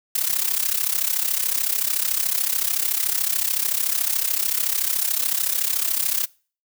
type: noise with amplitude modulation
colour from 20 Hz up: blue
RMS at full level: -19 dBFS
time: 0.15-6.26 s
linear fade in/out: 5 ms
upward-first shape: sine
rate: 33.7 Hz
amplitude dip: 80%
effects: noise-tail reverb RT60 0.4 s tail -24 dB re dry